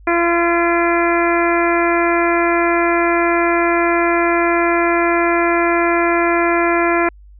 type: harmonic tone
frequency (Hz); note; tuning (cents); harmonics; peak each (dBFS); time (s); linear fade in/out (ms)
341.6; F4; -38; 1 / 2 / 3 / 4 / 5 / 6 / 7; -16 / -19 / -21 / -22 / -23 / -24 / -24; 0.07-7.09; 5
effects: added 50 Hz sine -39 dBFS peak until 7.39 s